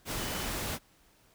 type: tone in noise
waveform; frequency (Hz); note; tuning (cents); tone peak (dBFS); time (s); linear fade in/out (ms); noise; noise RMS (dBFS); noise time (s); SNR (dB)
sine; 3000; F#7; +23; -46; 0.16-0.49; 50; pink; -35; 0.05-0.79; -14
effects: pink hiss -64 dBFS RMS until 1.34 s